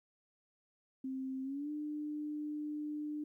sine tone with pitch glide, 263.6 to 299.3 Hz, C4 to D4, +13 to +33 cents, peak -37 dBFS, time 1.04-3.24 s, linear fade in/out 5 ms, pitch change +220 cents, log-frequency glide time 1.43-1.7 s, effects 13-bit

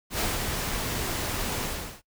pink noise with ADSR envelope, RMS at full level -26 dBFS, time 0.1-2.02 s, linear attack 94 ms, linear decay 180 ms, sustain -4 dB, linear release 390 ms, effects noise-tail reverb RT60 0.1 s tail -21 dB re dry

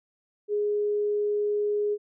sine tone, 415.3 Hz, G#4, in tune, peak -23 dBFS, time 0.48-1.98 s, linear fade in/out 50 ms, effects none

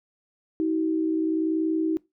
sine tone pair together, 318.5 / 379.4 Hz, D#4 / F#4, +41 / +43 cents, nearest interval minor third, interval 302 cents, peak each -22 / -30 dBFS, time 0.6-1.97 s, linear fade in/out 0 ms, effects noise-tail reverb RT60 0.2 s tail -21 dB re dry

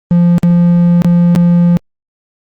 triangle tone with dropouts, 173.4 Hz, F3, 12 cents flat, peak -3 dBFS, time 0.11-1.77 s, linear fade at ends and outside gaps 0 ms, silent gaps 0.382-0.432 / 1.02-1.046 / 1.351-1.36 s, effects Opus 32 kbps

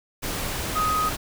sine tone in noise, 1254 Hz, D#6, 13 cents sharp, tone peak -21 dBFS, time 0.75-1.1 s, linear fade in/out 20 ms, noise pink, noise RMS -29 dBFS, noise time 0.22-1.17 s, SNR +5 dB, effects none

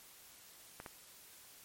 clicks, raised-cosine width 0.5 ms, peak -30 dBFS, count 2, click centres 0.801 / 0.862 s, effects white hiss -58 dBFS RMS until 1.64 s + MP3 64 kbps

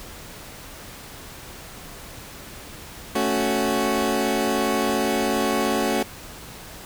20% pulse chord, F# minor, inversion first, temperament equal, 220 / 277.2 / 370 Hz, A3 / C#4 / F#4, 0 / 0 / 0 cents, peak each -20 dBFS, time 3.15-6.03 s, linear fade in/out 5 ms, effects pink hiss -40 dBFS RMS until 6.85 s

